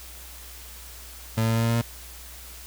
30% pulse tone with pitch steps, 111.8 / 112.64 / 113.49 / 114.35 / 115.21 / 116.08 / 116.95 Hz, A2 / A2 / A#2 / A#2 / A#2 / A#2 / A#2, +28 / +41 / -46 / -33 / -20 / -7 / +6 cents, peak -18 dBFS, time 1.37-1.818 s, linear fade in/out 10 ms, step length 64 ms, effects added 60 Hz sine -44 dBFS peak until 2.66 s + white hiss -44 dBFS RMS until 2.66 s

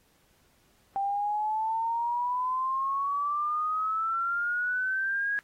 sine exponential sweep, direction up, 785 to 1661.2 Hz, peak -26 dBFS, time 0.96-5.39 s, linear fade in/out 0 ms, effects pink hiss -66 dBFS RMS until 5.43 s + AAC 48 kbps

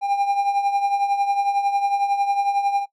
triangle tone with tremolo, 801 Hz, G5, 37 cents sharp, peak -13 dBFS, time 0.01-2.86 s, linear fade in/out 50 ms, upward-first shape triangle, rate 11 Hz, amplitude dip 70%, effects noise-tail reverb RT60 0.1 s tail -20 dB re dry

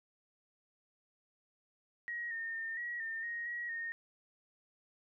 sine tone with pitch steps, 1895 / 1827 / 1815 / 1911 / 1810 / 1874 / 1907 / 1844 Hz, A#6 / A#6 / A#6 / A#6 / A6 / A#6 / A#6 / A#6, +28 / -35 / -47 / +43 / +48 / +9 / +39 / -19 cents, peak -37 dBFS, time 2.08-3.92 s, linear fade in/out 0 ms, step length 230 ms, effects none

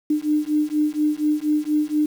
sine beating tone pair, 299.6 / 303.8 Hz, D4 / D#4, +35 / -41 cents, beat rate 4.2 Hz, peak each -21 dBFS, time 0.1-2.06 s, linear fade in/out 5 ms, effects 7-bit

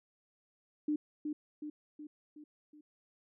sine tone with echo, 300 Hz, D4, 37 cents sharp, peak -29 dBFS, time 0.88-0.96 s, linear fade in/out 5 ms, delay 370 ms, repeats 5, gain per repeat -5 dB, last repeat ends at 2.81 s, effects none

